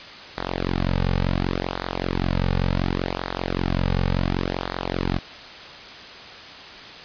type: tone with flanger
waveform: sawtooth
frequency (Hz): 45.16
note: F#1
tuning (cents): -41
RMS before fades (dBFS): -24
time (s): 0.37-5.19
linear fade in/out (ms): 10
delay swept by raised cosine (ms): 0.35 to 3.05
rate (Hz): 0.69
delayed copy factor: -0.9
effects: white hiss -39 dBFS RMS until 7.04 s + resampled to 11025 Hz